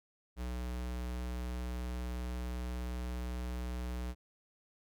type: tone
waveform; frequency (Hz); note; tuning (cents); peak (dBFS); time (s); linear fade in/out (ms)
square; 61.3; B1; -12; -37; 0.36-4.15; 50
effects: none